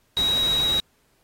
sine tone in noise, 3828 Hz, A#7, 45 cents sharp, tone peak -19 dBFS, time 0.17-0.8 s, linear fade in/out 0 ms, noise pink, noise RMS -33 dBFS, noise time 0.17-0.8 s, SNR +11 dB, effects pink hiss -65 dBFS RMS until 1.23 s + AAC 48 kbps

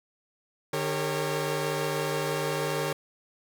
sawtooth tone cluster, 151 / 398.5 / 459.3 / 550 Hz, D3 / G4 / A#4 / C#5, +48 / +28 / -26 / -14 cents, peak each -29 dBFS, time 0.73-2.93 s, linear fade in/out 5 ms, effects none

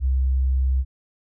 sine tone, 65.41 Hz, C2, in tune, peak -17 dBFS, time 0-0.85 s, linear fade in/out 50 ms, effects none

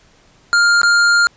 square tone with dropouts, 1404 Hz, F6, 9 cents sharp, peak -10 dBFS, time 0.53-1.27 s, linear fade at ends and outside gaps 0 ms, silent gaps 0.816-0.832 s, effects pink hiss -51 dBFS RMS until 1.36 s + resampled to 16000 Hz

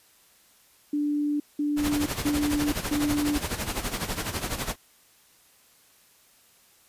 sine tone bursts, 293.7 Hz, D4, in tune, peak -23 dBFS, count 4, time 0.93-3.38 s, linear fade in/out 5 ms, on 470 ms, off 190 ms
pink noise with tremolo, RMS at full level -28 dBFS, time 1.76-4.76 s, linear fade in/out 50 ms, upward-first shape sine, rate 12 Hz, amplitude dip 70%
effects white hiss -59 dBFS RMS until 6.88 s + resampled to 32000 Hz

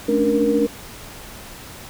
sine tone cluster, 216.5 / 279.6 / 294.1 / 470.7 Hz, A3 / C#4 / D4 / A#4, -28 / +15 / +3 / +17 cents, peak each -23 / -22 / -21 / -18 dBFS, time 0.08-0.67 s, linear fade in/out 10 ms, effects pink hiss -38 dBFS RMS until 1.89 s

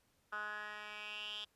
10% pulse tone with band-pass filter sweep, 210 Hz, G#3, 19 cents sharp, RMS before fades -45 dBFS, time 0.32-1.45 s, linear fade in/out 10 ms, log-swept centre 1400 to 3400 Hz, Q 6.1, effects pink hiss -75 dBFS RMS until 1.55 s + resampled to 32000 Hz

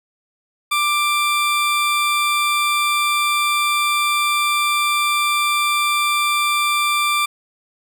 20% pulse tone, 1180 Hz, D6, 8 cents sharp, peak -11 dBFS, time 0.71-7.26 s, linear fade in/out 10 ms, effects none

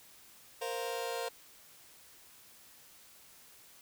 sawtooth chord, Bb suspended second, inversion none, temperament just, 466.2 / 524.4 / 699.2 Hz, Bb4 / C5 / F5, 0 / +4 / +2 cents, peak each -34 / -36 / -37 dBFS, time 0.61-1.29 s, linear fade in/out 10 ms, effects white hiss -58 dBFS RMS until 3.81 s

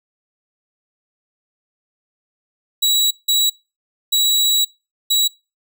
sawtooth tone bursts at uneven times, 3895 Hz, B7, 25 cents flat, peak -10 dBFS, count 4, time 2.82-3.11 / 3.28-3.5 / 4.12-4.65 / 5.1-5.28 s, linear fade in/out 10 ms, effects noise-tail reverb RT60 0.3 s tail -25 dB re dry

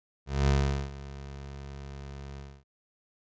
25% pulse tone with ADSR envelope, 69.3 Hz, C#2, in tune, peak -17 dBFS, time 0.26-2.64 s, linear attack 220 ms, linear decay 420 ms, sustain -19 dB, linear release 260 ms, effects resampled to 16000 Hz

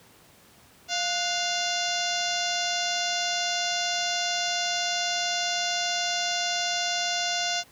harmonic tone with a mistuned harmonic, 698.5 Hz, F5, in tune, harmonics 1 / 2 / 3 / 4 / 5 / 6 / 7 / 8 / 9 / 10, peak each -31 / -34 / -37 / -33 / -33 / -35 / -35 / -35 / -37 / -40 dBFS, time 0.88-7.64 s, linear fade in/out 50 ms, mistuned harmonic 2, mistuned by +90 cents, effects pink hiss -55 dBFS RMS until 7.71 s + high-pass 80 Hz 12 dB/octave

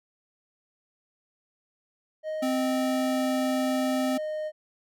triangle tone with pitch glide, 623 to 615.8 Hz, D#5 to D#5, +2 to -18 cents, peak -27 dBFS, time 2.23-4.52 s, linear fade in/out 50 ms, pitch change -20 cents, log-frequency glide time 3.08-3.23 s
square tone, 260 Hz, C4, 11 cents flat, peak -26 dBFS, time 2.42-4.18 s, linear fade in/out 10 ms
effects none

